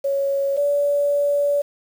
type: tone pair in turn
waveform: sine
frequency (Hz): 554.4 / 574.5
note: C#5 / D5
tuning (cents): 0 / -38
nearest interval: minor second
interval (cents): 62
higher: second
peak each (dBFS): -18 / -16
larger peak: second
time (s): 0.04-0.57 / 0.57-1.62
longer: second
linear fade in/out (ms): 10
effects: 7-bit